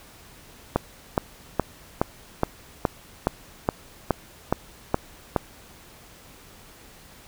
click train, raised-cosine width 1 ms, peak -5 dBFS, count 12, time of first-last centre 0.76-5.363 s, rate 2.39 Hz, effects pink hiss -49 dBFS RMS until 7.27 s

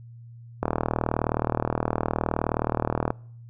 click train, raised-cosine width 1 ms, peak -9 dBFS, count 98, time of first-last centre 0.63-3.104 s, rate 39.2 Hz, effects noise-tail reverb RT60 0.6 s tail -25 dB re dry + added 117 Hz sine -42 dBFS peak until 3.49 s

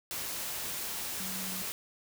sine tone in noise, 188.2 Hz, F#3, 30 cents sharp, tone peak -42 dBFS, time 1.2-1.62 s, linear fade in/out 0 ms, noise white, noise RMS -37 dBFS, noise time 0.11-1.72 s, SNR -8 dB, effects none

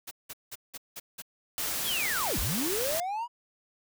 white noise bursts, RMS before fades -40 dBFS, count 6, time 0.07-1.222 s, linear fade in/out 10 ms, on 42 ms, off 180 ms
white noise, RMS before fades -32 dBFS, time 1.58-3 s, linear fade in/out 0 ms
triangle linear two-way sweep, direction down then up, 3532 to 30.87 to 986 Hz, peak -28 dBFS, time 1.84-3.28 s, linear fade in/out 50 ms, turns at 2.39 s
effects none

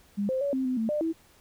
sine tone with pitch steps, 202.6 / 522 / 565 / 262.7 / 255.1 / 223.4 / 599 / 326.1 Hz, G#3 / C5 / C#5 / C4 / C4 / A3 / D5 / E4, -43 / -4 / +33 / +7 / -44 / +27 / +34 / -19 cents, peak -25 dBFS, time 0.17-1.13 s, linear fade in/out 20 ms, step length 120 ms, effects pink hiss -59 dBFS RMS until 1.4 s

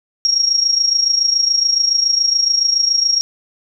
sine tone with amplitude modulation, 5588 Hz, F8, in tune, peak -9 dBFS, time 0.25-3.21 s, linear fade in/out 0 ms, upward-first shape sine, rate 27.1 Hz, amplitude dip 70%, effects none

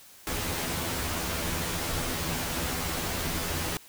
pink noise with comb filter, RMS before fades -31 dBFS, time 0.27-3.77 s, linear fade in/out 0 ms, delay 12 ms, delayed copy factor +0.85, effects white hiss -52 dBFS RMS until 3.88 s

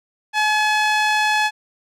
sawtooth tone with band-pass filter, 852 Hz, G#5, 44 cents sharp, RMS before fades -18 dBFS, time 0.33-1.51 s, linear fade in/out 50 ms, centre 2100 Hz, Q 0.72, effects none

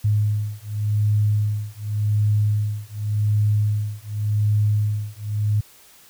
sine beating tone pair, 104.7 / 105.58 Hz, G#2 / G#2, +15 / +29 cents, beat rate 0.88 Hz, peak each -21 dBFS, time 0.04-5.61 s, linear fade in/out 10 ms, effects white hiss -50 dBFS RMS until 6.09 s

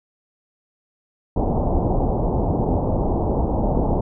pink low-pass noise, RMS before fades -20 dBFS, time 1.36-4.01 s, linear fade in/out 5 ms, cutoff 880 Hz, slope 48 dB/octave, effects none

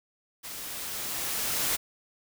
white noise with level ramp, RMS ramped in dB -40 to -27 dBFS, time 0.43-1.77 s, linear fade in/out 20 ms, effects none

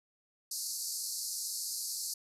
pink band-pass noise, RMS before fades -38 dBFS, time 0.51-2.14 s, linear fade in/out 5 ms, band 4300 to 13000 Hz, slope 96 dB/octave, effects none

